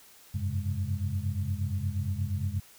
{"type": "tone cluster", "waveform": "sine", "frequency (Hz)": [90.8, 99.3, 130.7, 136, 205.2], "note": ["F#2", "G2", "C3", "C#3", "G#3"], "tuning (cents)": [-32, 23, -1, -33, -21], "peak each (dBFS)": [-31, -32, -39, -40, -40], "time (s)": [0.34, 2.6], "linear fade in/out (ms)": 10, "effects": ["white hiss -55 dBFS RMS until 2.78 s"]}